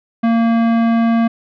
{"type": "tone with tanh clipping", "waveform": "sine", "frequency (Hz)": 229.8, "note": "A#3", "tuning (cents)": -25, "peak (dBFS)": -13, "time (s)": [0.23, 1.28], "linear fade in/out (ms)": 10, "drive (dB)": 17, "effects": []}